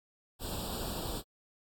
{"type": "noise with comb filter", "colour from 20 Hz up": "pink", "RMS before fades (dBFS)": -38, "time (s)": [0.39, 1.23], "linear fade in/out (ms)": 50, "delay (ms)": 0.24, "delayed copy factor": 0.95, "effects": ["AAC 64 kbps"]}